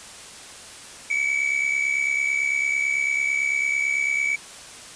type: tone pair together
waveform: triangle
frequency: 2227 / 2296 Hz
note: C#7 / D7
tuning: +7 / -40 cents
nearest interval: minor second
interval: 53 cents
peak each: -25 / -20 dBFS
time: 1.1-4.36 s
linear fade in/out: 5 ms
effects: white hiss -41 dBFS RMS until 4.95 s + resampled to 22050 Hz